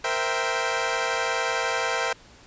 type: chord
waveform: 15% pulse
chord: C dominant seventh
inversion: third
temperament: equal with one note detuned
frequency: 466.2 / 519 / 659.3 / 784 Hz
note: Bb4 / C5 / E5 / G5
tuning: 0 / -14 / 0 / 0 cents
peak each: -23 dBFS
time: 0.04-2.13 s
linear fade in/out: 5 ms
effects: pink hiss -51 dBFS RMS until 2.46 s + resampled to 16000 Hz